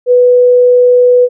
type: tone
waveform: sine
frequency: 493.9 Hz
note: B4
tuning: in tune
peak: -3 dBFS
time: 0.06-1.29 s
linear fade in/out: 50 ms
effects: none